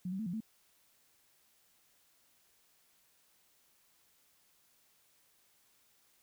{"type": "tone with pitch steps", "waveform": "sine", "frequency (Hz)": [181.3, 191.1, 220.9, 175, 220.9], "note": ["F#3", "G3", "A3", "F3", "A3"], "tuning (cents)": [-35, -44, 7, 4, 7], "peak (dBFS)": -35, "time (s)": [0.05, 0.405], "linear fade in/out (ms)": 5, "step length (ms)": 71, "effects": ["white hiss -70 dBFS RMS until 6.22 s"]}